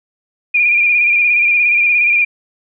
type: tone with vibrato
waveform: sine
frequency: 2413 Hz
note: D7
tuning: 46 cents sharp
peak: -9 dBFS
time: 0.54-2.25 s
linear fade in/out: 10 ms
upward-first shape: square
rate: 17 Hz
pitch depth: 32 cents each way
effects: none